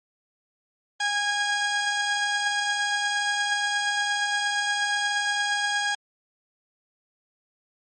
sawtooth tone pair together, 818 / 1644.5 Hz, G#5 / G#6, -26 / -18 cents, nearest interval octave, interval 1208 cents, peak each -24 / -21 dBFS, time 1-5.95 s, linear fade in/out 5 ms, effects MP3 32 kbps

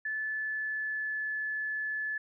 sine tone with pitch glide, 1738 to 1727 Hz, A6 to A6, -22 to -33 cents, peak -31 dBFS, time 0.05-2.18 s, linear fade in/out 5 ms, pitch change -11 cents, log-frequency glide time 0.2-1.3 s, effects none

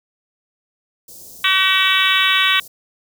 white band-stop noise, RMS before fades -39 dBFS, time 1.08-2.68 s, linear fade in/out 5 ms, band 630 to 5000 Hz, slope 24 dB/octave
harmonic tone, 379.8 Hz, F#4, 45 cents sharp, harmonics 3 / 4 / 5 / 6 / 7 / 8 / 9 / 10, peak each -21 / -21 / -21 / -21 / -21 / -21 / -21 / -21 dBFS, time 1.44-2.6 s, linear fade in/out 5 ms
effects none

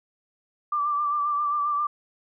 sine tone with vibrato, 1174.7 Hz, D6, in tune, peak -22 dBFS, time 0.72-1.87 s, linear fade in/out 5 ms, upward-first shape sine, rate 7.5 Hz, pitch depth 35 cents each way, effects none

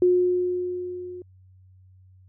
sine tone with level ramp, 360 Hz, F#4, 47 cents flat, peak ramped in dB -14 to -35 dBFS, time 0.02-1.22 s, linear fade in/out 2 ms, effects added 93 Hz sine -50 dBFS peak until 2.28 s

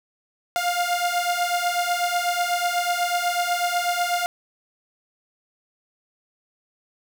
sawtooth beating tone pair, 700 / 708.1 Hz, F5 / F5, +4 / +24 cents, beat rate 8.1 Hz, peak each -21 / -20 dBFS, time 0.56-4.26 s, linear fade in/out 0 ms, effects 8-bit

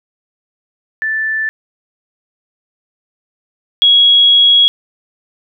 sine tone pair in turn, 1760 / 3322 Hz, A6 / G#7, 0 / 0 cents, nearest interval major seventh, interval 1100 cents, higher second, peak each -14 / -5 dBFS, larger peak second, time 1.02-1.49 / 3.82-4.68 s, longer second, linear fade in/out 0 ms, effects none

